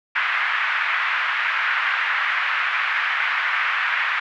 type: band-pass noise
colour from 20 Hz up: pink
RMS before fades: -22 dBFS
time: 0.15-4.2 s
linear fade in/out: 10 ms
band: 1300 to 2300 Hz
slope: 24 dB/octave
effects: none